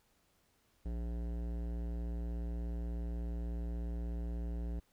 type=tone with hard clipping; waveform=sine; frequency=58.27 Hz; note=A#1; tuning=in tune; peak=-38 dBFS; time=0.85-4.8 s; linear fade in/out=10 ms; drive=16 dB; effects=pink hiss -73 dBFS RMS until 4.92 s